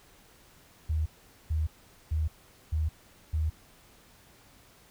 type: tone bursts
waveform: sine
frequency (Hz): 78.1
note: D#2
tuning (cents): +7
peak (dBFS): -25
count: 5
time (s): 0.89-3.5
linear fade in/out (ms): 10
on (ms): 170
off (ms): 440
effects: pink hiss -58 dBFS RMS until 4.9 s